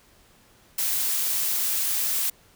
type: noise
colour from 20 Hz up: blue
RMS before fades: -25 dBFS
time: 0.78-2.3 s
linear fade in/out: 5 ms
effects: pink hiss -57 dBFS RMS until 2.55 s